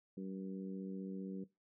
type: harmonic tone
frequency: 95.5 Hz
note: G2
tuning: 45 cents flat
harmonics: 2 / 3 / 4 / 5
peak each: -43 / -48 / -51 / -54 dBFS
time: 0.17-1.44 s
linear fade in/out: 5 ms
effects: noise-tail reverb RT60 0.2 s tail -17 dB re dry